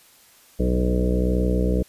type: harmonic tone with a mistuned harmonic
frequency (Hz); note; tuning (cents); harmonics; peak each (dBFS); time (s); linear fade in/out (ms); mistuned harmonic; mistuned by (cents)
61.74; B1; 0; 1 / 2 / 3 / 4 / 5 / 6 / 7 / 8 / 9 / 10; -21 / -32 / -24 / -35 / -28 / -36 / -28 / -29 / -38 / -36; 0.59-1.83; 10; 8; +27
effects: white hiss -53 dBFS RMS until 1.88 s + resampled to 32000 Hz